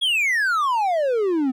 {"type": "exponential sweep", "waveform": "triangle", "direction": "down", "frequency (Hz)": [3396, 249.2], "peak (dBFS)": -16, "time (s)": [0.01, 1.52], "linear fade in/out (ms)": 20, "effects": []}